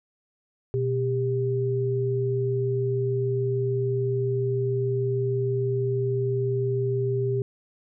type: tone pair together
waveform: sine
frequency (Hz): 123.47 / 397.2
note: B2 / G4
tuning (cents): 0 / +23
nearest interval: octave + minor sixth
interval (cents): 2023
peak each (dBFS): -25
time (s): 0.74-7.42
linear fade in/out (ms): 0
effects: none